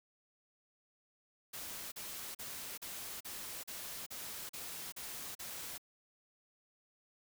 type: noise bursts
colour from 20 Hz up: white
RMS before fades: -45 dBFS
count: 10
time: 1.53-5.781 s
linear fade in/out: 10 ms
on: 390 ms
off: 39 ms
effects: none